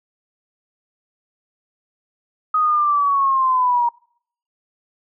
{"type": "linear sweep", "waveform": "sine", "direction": "down", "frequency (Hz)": [1258, 943], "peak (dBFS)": -14, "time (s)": [2.54, 3.89], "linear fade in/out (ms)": 5, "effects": ["noise-tail reverb RT60 0.6 s tail -26 dB re dry"]}